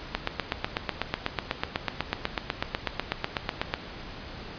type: click train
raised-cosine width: 0.3 ms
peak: -9 dBFS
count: 30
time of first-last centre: 0.15-3.739 s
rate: 8.08 Hz
effects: pink hiss -41 dBFS RMS until 4.58 s + resampled to 11025 Hz